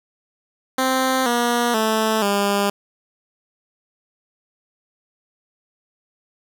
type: tone with pitch steps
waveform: 10% pulse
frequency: 261 / 239.3 / 219.5 / 201.3 Hz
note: C4 / A#3 / A3 / G3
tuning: -4 / +46 / -4 / +46 cents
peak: -9 dBFS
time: 0.78-2.7 s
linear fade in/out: 5 ms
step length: 480 ms
effects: none